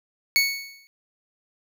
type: tone with exponential decay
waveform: 25% pulse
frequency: 2217 Hz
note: C#7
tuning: in tune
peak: -11 dBFS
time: 0.36-0.87 s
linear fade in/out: 0 ms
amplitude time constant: 110 ms
effects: none